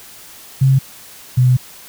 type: tone pair in turn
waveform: sine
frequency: 133.8 / 126.17 Hz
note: C3 / B2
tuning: +39 / +37 cents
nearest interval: minor second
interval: 102 cents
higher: first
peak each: -8 dBFS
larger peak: neither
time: 0.61-0.79 / 1.37-1.57 s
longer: second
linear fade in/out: 10 ms
effects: white hiss -39 dBFS RMS until 1.88 s